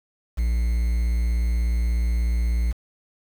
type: tone with quantisation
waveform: triangle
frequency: 58.27 Hz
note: A#1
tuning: in tune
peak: -17 dBFS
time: 0.37-2.73 s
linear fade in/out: 20 ms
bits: 7
effects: none